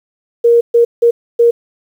sine tone bursts at uneven times, 470 Hz, A#4, 14 cents sharp, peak -5 dBFS, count 4, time 0.44-0.61 / 0.74-0.85 / 1.02-1.11 / 1.39-1.51 s, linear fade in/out 10 ms, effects 7-bit

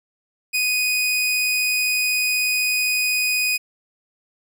sawtooth tone, 2489 Hz, D#7, in tune, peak -15 dBFS, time 0.53-3.58 s, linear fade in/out 20 ms, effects none

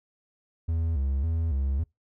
triangle tone with vibrato, 74.8 Hz, D2, 32 cents sharp, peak -22 dBFS, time 0.68-1.84 s, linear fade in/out 10 ms, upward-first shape square, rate 1.8 Hz, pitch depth 160 cents each way, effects noise-tail reverb RT60 0.2 s tail -25 dB re dry

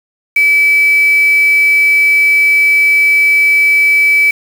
sine tone with quantisation, 2300 Hz, D7, 37 cents flat, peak -6 dBFS, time 0.36-4.31 s, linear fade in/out 5 ms, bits 4, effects none

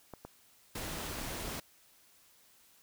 clicks, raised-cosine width 1 ms, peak -30 dBFS, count 5, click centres 0.137 / 0.25 / 1.005 / 1.186 / 1.476 s
pink noise, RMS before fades -40 dBFS, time 0.75-1.6 s, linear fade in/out 5 ms
effects white hiss -64 dBFS RMS until 2.82 s

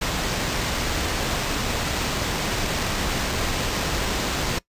pink noise with sample-and-hold, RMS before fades -25 dBFS, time 0.01-4.59 s, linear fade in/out 10 ms, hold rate 11025 Hz, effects noise-tail reverb RT60 0.1 s tail -21 dB re dry + resampled to 32000 Hz

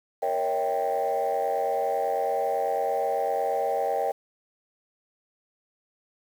sine chord, A# diminished seventh, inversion none, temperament equal with one note detuned, 466.2 / 554.4 / 644.2 / 784 Hz, A#4 / C#5 / E5 / G5, 0 / 0 / -40 / 0 cents, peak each -29 / -28 / -29 / -26 dBFS, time 0.22-4.12 s, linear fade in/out 10 ms, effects tanh soft clip ceiling -18 dBFS + 8-bit

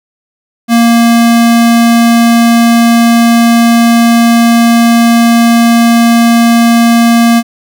square tone, 233.1 Hz, A#3, in tune, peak -4 dBFS, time 0.68-7.43 s, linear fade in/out 50 ms, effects none

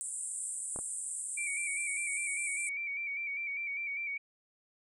pink band-pass noise, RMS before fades -39 dBFS, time 0.01-2.69 s, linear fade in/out 0 ms, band 7800 to 9500 Hz, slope 96 dB/octave
clicks, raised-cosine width 1 ms, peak -29 dBFS, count 2, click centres 0.761 / 0.789 s
sine tone with vibrato, 2295 Hz, D7, 40 cents flat, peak -34 dBFS, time 1.37-4.18 s, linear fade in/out 10 ms, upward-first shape square, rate 5 Hz, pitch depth 41 cents each way
effects none

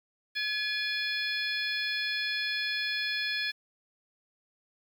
harmonic tone with a mistuned harmonic, 850 Hz, G#5, 40 cents sharp, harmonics 2 / 3 / 4 / 5 / 6, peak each -33 / -35 / -36 / -37 / -38 dBFS, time 0.35-3.52 s, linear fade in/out 20 ms, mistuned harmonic 3, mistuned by -87 cents, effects 9-bit

